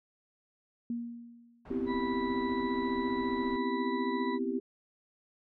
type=tone with exponential decay; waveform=sine; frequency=236 Hz; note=A#3; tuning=22 cents sharp; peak=-30 dBFS; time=0.9-1.78 s; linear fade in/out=2 ms; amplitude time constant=190 ms
type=low-pass noise; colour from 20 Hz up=pink; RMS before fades=-49 dBFS; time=1.65-3.57 s; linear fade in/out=5 ms; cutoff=1400 Hz; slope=12 dB/octave
type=chord; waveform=sine; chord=C major seventh; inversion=third; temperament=equal; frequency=246.9 / 261.6 / 329.6 / 392 Hz; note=B3 / C4 / E4 / G4; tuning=0 / 0 / 0 / 0 cents; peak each=-35 / -35 / -38 / -35 dBFS; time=1.7-4.6 s; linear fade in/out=10 ms
type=harmonic tone; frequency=984 Hz; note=B5; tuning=7 cents flat; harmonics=1 / 2 / 4; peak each=-36 / -42 / -48 dBFS; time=1.86-4.39 s; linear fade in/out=50 ms
effects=none